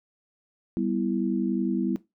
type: chord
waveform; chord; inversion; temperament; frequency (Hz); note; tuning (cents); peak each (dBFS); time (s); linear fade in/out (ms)
sine; E minor; first; equal; 196 / 246.9 / 329.6; G3 / B3 / E4; 0 / 0 / 0; -28; 0.77-1.96; 0
effects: noise-tail reverb RT60 0.2 s tail -17 dB re dry